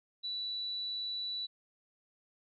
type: tone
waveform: sine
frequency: 3951 Hz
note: B7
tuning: in tune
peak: -35 dBFS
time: 0.23-1.47 s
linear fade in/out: 20 ms
effects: none